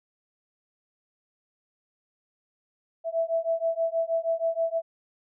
sine beating tone pair, 657 / 663.3 Hz, E5 / E5, -6 / +11 cents, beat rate 6.3 Hz, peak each -27 dBFS, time 3.04-4.82 s, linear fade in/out 50 ms, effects none

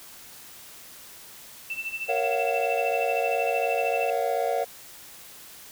sine tone with tremolo, 2667 Hz, E7, 20 cents sharp, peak -27 dBFS, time 1.7-4.1 s, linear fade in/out 2 ms, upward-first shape sine, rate 13 Hz, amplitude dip 80%
triangle chord, Gb major seventh, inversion first, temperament equal with one note detuned, 466.2 / 554.4 / 684.1 / 740 Hz, Bb4 / Db5 / F5 / Gb5, 0 / 0 / -36 / 0 cents, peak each -27 dBFS, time 2.08-4.65 s, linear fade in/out 20 ms
effects white hiss -46 dBFS RMS until 5.71 s

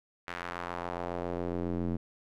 square tone with band-pass filter sweep, 43.65 Hz, F1, in tune, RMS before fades -35 dBFS, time 0.27-1.97 s, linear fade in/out 10 ms, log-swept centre 1800 to 230 Hz, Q 1.3, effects none

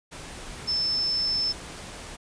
sine tone in noise, 5274 Hz, E8, in tune, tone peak -23 dBFS, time 0.67-1.53 s, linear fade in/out 20 ms, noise pink, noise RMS -40 dBFS, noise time 0.11-2.17 s, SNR +14 dB, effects resampled to 22050 Hz

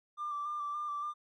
triangle tone with vibrato, 1182 Hz, D6, 11 cents sharp, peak -31 dBFS, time 0.17-1.14 s, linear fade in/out 50 ms, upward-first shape square, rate 3.5 Hz, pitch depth 22 cents each way, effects tanh soft clip ceiling -32 dBFS + resampled to 24000 Hz

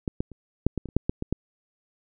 clicks, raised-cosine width 3 ms, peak -14 / -13 / -29 / -6 / -14 / -21 / -30 / -6 / -10 / -16 / -11 dBFS, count 11, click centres 0.078 / 0.205 / 0.317 / 0.666 / 0.777 / 0.857 / 0.888 / 0.966 / 1.095 / 1.224 / 1.326 s, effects none

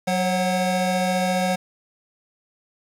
square tone cluster, 185.2 / 541 / 741 Hz, F#3 / C#5 / F#5, +2 / -42 / +2 cents, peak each -24 / -26 / -25 dBFS, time 0.07-1.56 s, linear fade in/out 10 ms, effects low-pass 11000 Hz 12 dB/octave + 8-bit

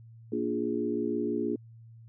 sine chord, Bb dominant seventh, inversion none, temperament equal with one note detuned, 233.1 / 292.5 / 349.2 / 415.3 Hz, Bb3 / D4 / F4 / Ab4, 0 / -7 / 0 / 0 cents, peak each -33 dBFS, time 0.32-1.56 s, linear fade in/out 5 ms, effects added 114 Hz sine -48 dBFS peak until 2.08 s

